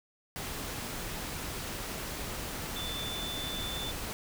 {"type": "tone in noise", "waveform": "sine", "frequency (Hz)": 3520, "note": "A7", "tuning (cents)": 0, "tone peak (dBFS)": -37, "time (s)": [2.76, 3.91], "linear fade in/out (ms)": 0, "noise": "pink", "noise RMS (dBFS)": -38, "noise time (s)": [0.36, 4.13], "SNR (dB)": -2, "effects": []}